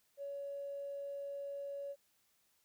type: tone with tanh clipping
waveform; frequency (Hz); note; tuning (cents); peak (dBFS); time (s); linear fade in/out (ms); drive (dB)
triangle; 562; C#5; +24; -40; 0.17-1.96; 50; 2
effects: white hiss -75 dBFS RMS until 2.64 s